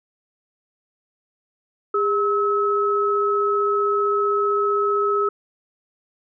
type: tone pair together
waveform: sine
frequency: 406.7 / 1291.2 Hz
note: G#4 / E6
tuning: -36 / -36 cents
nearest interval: octave + minor sixth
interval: 2000 cents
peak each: -20 dBFS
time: 1.94-5.29 s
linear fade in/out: 5 ms
effects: none